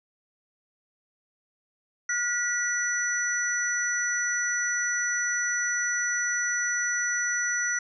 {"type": "tone cluster", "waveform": "sine", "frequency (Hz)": [1434, 1938, 5940], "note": ["F6", "B6", "F#8"], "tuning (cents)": [45, -33, 6], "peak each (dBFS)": -29, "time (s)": [2.09, 7.79], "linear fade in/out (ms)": 5, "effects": []}